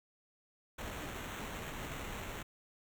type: noise with sample-and-hold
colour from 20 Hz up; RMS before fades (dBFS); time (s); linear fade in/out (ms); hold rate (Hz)
pink; -43; 0.78-2.43; 10; 4900
effects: none